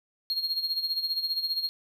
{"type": "tone with tremolo", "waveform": "triangle", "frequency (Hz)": 4255, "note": "C8", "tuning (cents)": 28, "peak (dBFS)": -23, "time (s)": [0.3, 1.69], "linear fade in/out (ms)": 0, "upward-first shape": "sine", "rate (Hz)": 15, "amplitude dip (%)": 70, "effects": []}